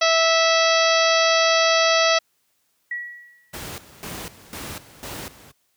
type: harmonic tone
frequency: 655 Hz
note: E5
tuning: 11 cents flat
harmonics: 1 / 2 / 3 / 4 / 5 / 6 / 7 / 8 / 9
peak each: -19 / -22 / -24 / -25 / -26 / -27 / -27 / -28 / -29 dBFS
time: 0.01-2.19 s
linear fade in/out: 10 ms
type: tone with exponential decay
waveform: sine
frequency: 1929 Hz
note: B6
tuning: 41 cents flat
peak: -23 dBFS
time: 2.91-3.56 s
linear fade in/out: 5 ms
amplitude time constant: 140 ms
type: noise with tremolo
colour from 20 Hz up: pink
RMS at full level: -33 dBFS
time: 3.53-5.52 s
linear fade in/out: 10 ms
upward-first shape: square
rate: 2 Hz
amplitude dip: 80%
effects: white hiss -68 dBFS RMS until 5.76 s + high-pass 60 Hz 12 dB/octave